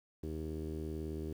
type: tone with low-pass filter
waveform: sawtooth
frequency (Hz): 78.3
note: D#2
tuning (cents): +11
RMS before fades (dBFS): -40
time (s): 0.23-1.33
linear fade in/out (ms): 5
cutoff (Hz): 370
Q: 4.4
effects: 10-bit